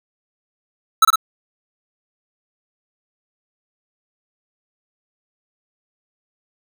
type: tone with echo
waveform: square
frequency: 1310 Hz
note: E6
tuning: 11 cents flat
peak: -8 dBFS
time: 1.02-1.05 s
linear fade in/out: 5 ms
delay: 54 ms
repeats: 2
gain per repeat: -2 dB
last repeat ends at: 1.158 s
effects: none